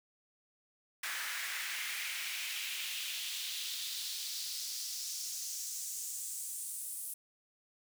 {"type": "noise with high-pass filter sweep", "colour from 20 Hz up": "pink", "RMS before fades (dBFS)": -40, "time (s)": [1.03, 7.14], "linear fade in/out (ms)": 5, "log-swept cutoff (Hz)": [1600, 10000], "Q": 2.3, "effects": []}